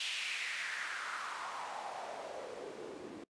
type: noise with band-pass filter sweep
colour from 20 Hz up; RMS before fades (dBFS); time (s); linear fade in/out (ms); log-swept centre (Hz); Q
white; -42; 0-3.24; 5; 3000 to 300; 3.3
effects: noise-tail reverb RT60 0.1 s tail -23 dB re dry + resampled to 22050 Hz